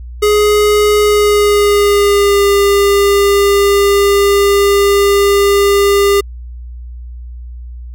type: tone with pitch glide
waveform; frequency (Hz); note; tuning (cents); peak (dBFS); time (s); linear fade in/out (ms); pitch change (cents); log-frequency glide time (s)
square; 417.9 to 401.6; G#4 to G4; +11 to +42; -8; 0.22-6.21; 10; -69; 1.02-2.45
effects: added 60 Hz sine -25 dBFS peak until 7.94 s